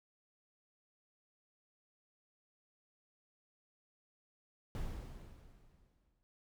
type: noise with exponential decay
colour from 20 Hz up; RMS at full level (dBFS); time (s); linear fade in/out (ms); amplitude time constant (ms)
brown; -39; 4.75-6.23; 0; 320
effects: none